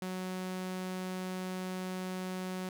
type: tone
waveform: sawtooth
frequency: 185 Hz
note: F#3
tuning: in tune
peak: -32 dBFS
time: 0.02-2.69 s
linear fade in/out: 2 ms
effects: none